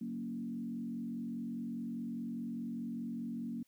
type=tone with frequency modulation; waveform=sine; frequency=233.1 Hz; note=A#3; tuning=in tune; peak=-37 dBFS; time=0.01-3.63 s; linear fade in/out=5 ms; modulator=44.9 Hz; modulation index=0.93; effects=white hiss -74 dBFS RMS until 3.67 s